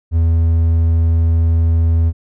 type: tone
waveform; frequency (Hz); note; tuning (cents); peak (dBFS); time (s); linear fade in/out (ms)
triangle; 82.4; E2; 0; -8; 0.11-2.13; 50
effects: none